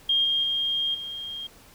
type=tone with level steps; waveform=sine; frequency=3221 Hz; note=G7; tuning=46 cents sharp; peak=-19 / -21 / -23 / -32 dBFS; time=0.09-1.47 s; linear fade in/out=5 ms; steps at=0.24 / 0.43 / 0.94 s; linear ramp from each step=10 ms; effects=pink hiss -52 dBFS RMS until 1.74 s